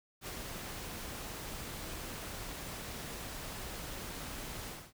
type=noise with ADSR envelope; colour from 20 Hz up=pink; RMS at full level=-41 dBFS; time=0.21-4.93 s; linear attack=61 ms; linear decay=38 ms; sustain=-2 dB; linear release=250 ms; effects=none